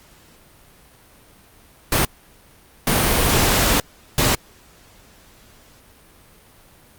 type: noise bursts at uneven times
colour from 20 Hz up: pink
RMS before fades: -17 dBFS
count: 3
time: 1.92-2.05 / 2.87-3.8 / 4.18-4.35 s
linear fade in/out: 2 ms
effects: pink hiss -50 dBFS RMS until 6.98 s + Opus 48 kbps